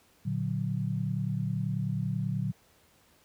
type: chord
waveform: sine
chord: Bb augmented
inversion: none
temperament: equal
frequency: 116.54 / 146.83 / 185 Hz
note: Bb2 / D3 / F#3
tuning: 0 / 0 / 0 cents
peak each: -32 / -32 / -33 dBFS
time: 0.25-2.52 s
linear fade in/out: 10 ms
effects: pink hiss -63 dBFS RMS until 3.24 s + high-pass 60 Hz 12 dB/octave